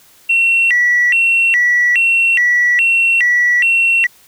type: tone with vibrato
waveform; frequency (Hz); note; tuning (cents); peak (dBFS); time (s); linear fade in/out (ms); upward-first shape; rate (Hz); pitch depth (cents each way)
sine; 2300; D7; -37; -8; 0.29-4.07; 10; square; 1.2; 290
effects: tanh soft clip ceiling -5 dBFS + white hiss -47 dBFS RMS until 4.27 s